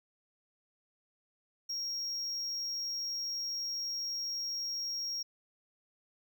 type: tone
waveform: triangle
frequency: 5588 Hz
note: F8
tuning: in tune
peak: -33 dBFS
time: 1.69-5.23 s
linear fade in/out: 10 ms
effects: none